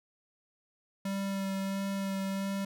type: tone with vibrato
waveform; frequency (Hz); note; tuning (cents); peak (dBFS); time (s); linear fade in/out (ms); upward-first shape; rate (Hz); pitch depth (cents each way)
square; 195.1; G3; -8; -32; 1.05-2.65; 5; sine; 1.5; 13
effects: none